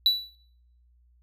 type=tone with exponential decay; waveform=triangle; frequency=3946 Hz; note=B7; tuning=2 cents flat; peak=-13 dBFS; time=0.06-0.35 s; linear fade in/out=1 ms; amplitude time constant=62 ms; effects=noise-tail reverb RT60 0.7 s tail -25 dB re dry + added 60 Hz sine -58 dBFS peak until 1.22 s